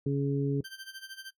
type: harmonic tone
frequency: 140 Hz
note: C#3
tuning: 18 cents sharp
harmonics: 1 / 2 / 3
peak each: -28 / -31 / -33 dBFS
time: 0.06-0.61 s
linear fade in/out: 5 ms
type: tone with tremolo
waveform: 20% pulse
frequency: 1564 Hz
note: G6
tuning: 4 cents flat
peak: -35 dBFS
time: 0.64-1.31 s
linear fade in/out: 10 ms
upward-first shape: sine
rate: 13 Hz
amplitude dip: 80%
effects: noise-tail reverb RT60 0.1 s tail -18 dB re dry